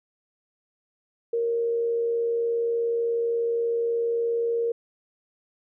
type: tone with frequency modulation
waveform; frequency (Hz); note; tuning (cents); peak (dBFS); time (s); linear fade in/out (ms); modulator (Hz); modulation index
sine; 466; A#4; -1; -22; 1.33-4.72; 5; 83.4; 0.2
effects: none